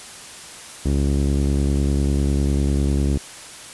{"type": "tone with low-pass filter", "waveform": "sawtooth", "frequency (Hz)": 70, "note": "C#2", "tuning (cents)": 18, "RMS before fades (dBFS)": -19, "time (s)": [0.85, 3.18], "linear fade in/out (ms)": 10, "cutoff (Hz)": 330, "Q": 1.5, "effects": ["white hiss -38 dBFS RMS until 3.73 s", "resampled to 24000 Hz"]}